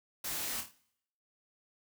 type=noise with echo; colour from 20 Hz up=white; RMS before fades=-38 dBFS; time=0.24-0.61 s; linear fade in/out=5 ms; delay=26 ms; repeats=4; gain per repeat=-6 dB; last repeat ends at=0.714 s; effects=noise-tail reverb RT60 0.7 s tail -20 dB re dry